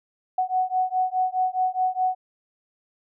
sine beating tone pair, 740 / 744.8 Hz, F#5 / F#5, 0 / +11 cents, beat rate 4.8 Hz, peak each -24 dBFS, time 0.38-2.15 s, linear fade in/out 5 ms, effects none

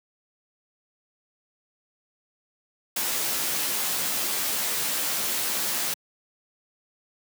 white noise with comb filter, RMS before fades -27 dBFS, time 2.96-5.94 s, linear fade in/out 5 ms, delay 14 ms, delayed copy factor +0.9, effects high-pass 150 Hz 12 dB/octave

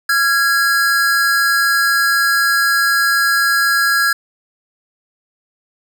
square tone pair together, 1374.2 / 1654 Hz, F6 / G#6, -28 / -8 cents, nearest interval minor third, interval 320 cents, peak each -18 / -14 dBFS, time 0.09-4.13 s, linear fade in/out 5 ms, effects none

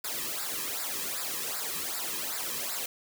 white noise with flanger, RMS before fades -34 dBFS, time 0.04-2.86 s, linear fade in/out 5 ms, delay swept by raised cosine 0.32 to 1.42 ms, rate 2.6 Hz, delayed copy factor -0.8, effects none

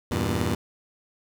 15% pulse chord, E diminished, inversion none, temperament just, 82.41 / 98.89 / 118.67 Hz, E2 / G2 / Bb2, 0 / +16 / +31 cents, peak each -22 dBFS, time 0.11-0.55 s, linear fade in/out 5 ms, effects 9-bit

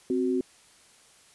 sine tone pair together, 260.9 / 370 Hz, C4 / F#4, -5 / 0 cents, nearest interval tritone, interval 605 cents, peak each -26 / -26 dBFS, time 0.1-0.41 s, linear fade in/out 2 ms, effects white hiss -57 dBFS RMS until 1.34 s + resampled to 24000 Hz

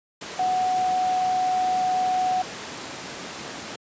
sine tone in noise, 740 Hz, F#5, in tune, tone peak -20 dBFS, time 0.39-2.42 s, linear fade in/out 5 ms, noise pink, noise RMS -34 dBFS, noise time 0.21-3.76 s, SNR +11 dB, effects high-pass 200 Hz 12 dB/octave + resampled to 16000 Hz

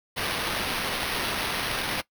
blue noise with sample-and-hold, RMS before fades -29 dBFS, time 0.16-2.02 s, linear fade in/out 20 ms, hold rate 7350 Hz, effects noise-tail reverb RT60 0.1 s tail -20 dB re dry

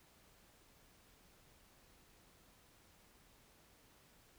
silence, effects pink hiss -67 dBFS RMS until 4.38 s

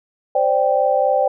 sine chord, C suspended second, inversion none, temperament equal, 523.3 / 587.3 / 784 Hz, C5 / D5 / G5, 0 / 0 / 0 cents, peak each -18 dBFS, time 0.35-1.28 s, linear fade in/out 5 ms, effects none

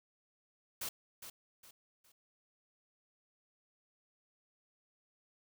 white noise with echo, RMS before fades -40 dBFS, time 0.81-0.89 s, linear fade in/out 5 ms, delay 410 ms, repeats 3, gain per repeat -9 dB, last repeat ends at 2.12 s, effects none

